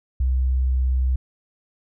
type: tone with vibrato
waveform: sine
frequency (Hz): 64.2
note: C2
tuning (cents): -32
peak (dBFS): -17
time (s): 0.2-1.16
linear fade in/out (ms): 5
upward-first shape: triangle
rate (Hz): 17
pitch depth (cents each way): 9
effects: none